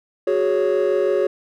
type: chord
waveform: triangle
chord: F# suspended second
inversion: none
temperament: just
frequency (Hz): 370 / 416.2 / 555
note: F#4 / G#4 / C#5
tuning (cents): 0 / +4 / +2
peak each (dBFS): -18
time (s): 0.27-1.27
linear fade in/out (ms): 5
effects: tanh soft clip ceiling -8 dBFS